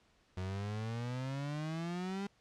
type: exponential sweep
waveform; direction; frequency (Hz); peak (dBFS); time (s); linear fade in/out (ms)
35% pulse; up; 91 to 201.9; -35; 0.37-2.27; 5
effects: pink hiss -70 dBFS RMS until 2.4 s + low-pass 6000 Hz 12 dB/octave